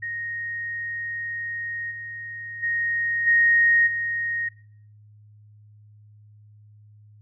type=tone with level steps; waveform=sine; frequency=1866 Hz; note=A#6; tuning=1 cent sharp; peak=-28 / -33 / -22 / -15 / -24 dBFS; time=0.02-4.49 s; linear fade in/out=10 ms; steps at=1.9 / 2.62 / 3.26 / 3.86 s; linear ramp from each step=20 ms; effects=noise-tail reverb RT60 0.6 s tail -20 dB re dry + added 105 Hz sine -48 dBFS peak until 7.21 s